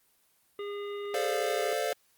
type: harmonic tone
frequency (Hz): 407.4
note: G#4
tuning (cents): -33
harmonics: 1 / 3 / 5 / 7 / 9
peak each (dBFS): -34 / -44 / -48 / -51 / -53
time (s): 0.59-1.73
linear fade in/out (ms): 2
type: chord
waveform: square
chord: D minor seventh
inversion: second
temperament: equal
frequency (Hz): 440 / 523.3 / 587.3 / 698.5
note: A4 / C5 / D5 / F5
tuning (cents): 0 / 0 / 0 / 0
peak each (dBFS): -35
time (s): 1.14-1.93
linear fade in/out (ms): 2
effects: white hiss -68 dBFS RMS until 2.17 s + Opus 24 kbps